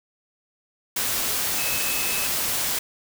sine tone in noise, 2587 Hz, E7, 33 cents flat, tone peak -31 dBFS, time 1.58-2.27 s, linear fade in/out 5 ms, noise white, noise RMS -25 dBFS, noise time 0.96-2.79 s, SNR -9 dB, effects none

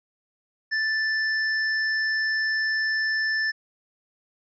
square tone, 1760 Hz, A6, in tune, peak -23 dBFS, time 0.71-3.52 s, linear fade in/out 20 ms, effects resampled to 16000 Hz

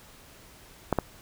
clicks, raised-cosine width 1 ms, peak -9 dBFS, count 2, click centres 0.927 / 0.987 s, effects pink hiss -52 dBFS RMS until 1.21 s

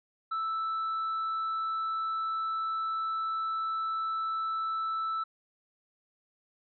sine tone with tanh clipping, 1318.5 Hz, E6, in tune, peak -30 dBFS, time 0.31-5.24 s, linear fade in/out 10 ms, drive 2 dB, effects resampled to 11025 Hz

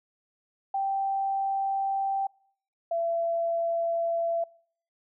sine tone pair in turn, 782 / 672.9 Hz, G5 / E5, -4 / +35 cents, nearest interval minor third, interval 261 cents, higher first, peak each -25 dBFS, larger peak neither, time 0.74-2.27 / 2.91-4.44 s, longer neither, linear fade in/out 5 ms, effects noise-tail reverb RT60 0.6 s tail -25 dB re dry

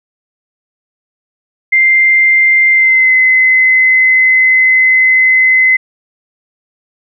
sine tone with pitch glide, 2093 to 2043 Hz, C7 to C7, 0 to -42 cents, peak -5 dBFS, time 1.72-5.77 s, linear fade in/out 10 ms, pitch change -42 cents, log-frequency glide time 2.71-3.14 s, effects none

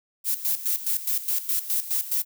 violet noise with tremolo, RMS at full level -24 dBFS, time 0.24-2.25 s, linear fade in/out 50 ms, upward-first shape square, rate 4.8 Hz, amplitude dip 75%, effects none

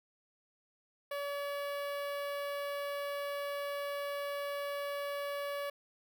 sawtooth tone with notch filter, 570 Hz, C#5, 48 cents sharp, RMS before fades -38 dBFS, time 1.11-5.7 s, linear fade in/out 5 ms, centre 6900 Hz, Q 0.69, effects none

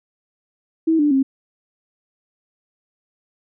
sine tone with pitch steps, 323.3 / 294.8 / 268.7 Hz, E4 / D4 / C4, -34 / +7 / +46 cents, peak -13 dBFS, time 0.87-1.23 s, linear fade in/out 10 ms, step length 120 ms, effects none

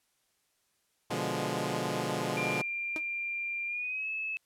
10% pulse chord, B diminished seventh, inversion none, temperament equal, 123.47 / 146.83 / 174.61 / 207.7 Hz, B2 / D3 / F3 / Ab3, 0 / 0 / 0 / 0 cents, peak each -28 dBFS, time 1.1-2.62 s, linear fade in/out 10 ms
sine tone with pitch glide, 2384 to 2600 Hz, D7 to E7, +25 to -24 cents, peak -32 dBFS, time 2.37-4.37 s, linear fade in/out 0 ms, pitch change +151 cents, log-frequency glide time 3.67-4.09 s
sawtooth tone with exponential decay, 314.8 Hz, D#4, 20 cents sharp, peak -29 dBFS, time 2.96-3.03 s, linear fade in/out 1 ms, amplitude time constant 15 ms
effects white hiss -74 dBFS RMS until 4.45 s + low-pass 12000 Hz 12 dB/octave

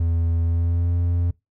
triangle tone with pitch glide, 83.6 to 86.55 Hz, E2 to F2, +25 to -15 cents, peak -16 dBFS, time 0-1.31 s, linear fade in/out 5 ms, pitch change +60 cents, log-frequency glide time 0.43-0.93 s, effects noise-tail reverb RT60 0.2 s tail -23 dB re dry

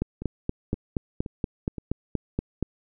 two click trains, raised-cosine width 3 ms, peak -12 / -21 dBFS, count 12 / 4, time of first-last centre 0.02-2.627 / 0.22-1.782 s, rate 4.22 / 1.92 Hz, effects none

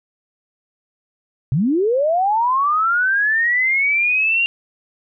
sine linear sweep, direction up, 116.54 to 2794 Hz, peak -14 dBFS, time 1.52-4.46 s, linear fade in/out 0 ms, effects none

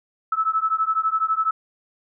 sine beating tone pair, 1300 / 1312 Hz, E6 / E6, -24 / -9 cents, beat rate 12 Hz, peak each -22 dBFS, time 0.32-1.51 s, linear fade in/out 5 ms, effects none

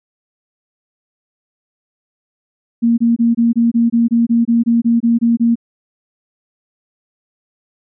sine tone bursts, 233.1 Hz, A#3, in tune, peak -9 dBFS, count 15, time 2.82-5.556 s, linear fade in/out 20 ms, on 160 ms, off 24 ms, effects none

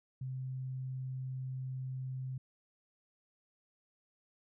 sine tone, 130.2 Hz, C3, 8 cents flat, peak -37 dBFS, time 0.21-2.38 s, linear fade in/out 5 ms, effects none

